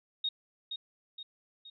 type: tone with echo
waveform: sine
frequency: 3729 Hz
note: A#7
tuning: in tune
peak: -29 dBFS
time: 0.24-0.29 s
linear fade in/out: 5 ms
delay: 470 ms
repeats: 3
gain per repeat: -6 dB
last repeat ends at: 1.7 s
effects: none